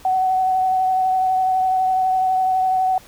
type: tone with vibrato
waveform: sine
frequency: 750 Hz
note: F#5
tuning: 23 cents sharp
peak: -15 dBFS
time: 0.05-2.98 s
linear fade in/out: 2 ms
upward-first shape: sine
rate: 12 Hz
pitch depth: 16 cents each way
effects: pink hiss -46 dBFS RMS until 3.07 s